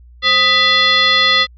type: tone with frequency modulation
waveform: sine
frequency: 2714 Hz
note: E7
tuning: 50 cents sharp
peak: -9 dBFS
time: 0.22-1.47 s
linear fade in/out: 50 ms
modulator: 730 Hz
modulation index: 2.1
effects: added 60 Hz sine -39 dBFS peak until 1.57 s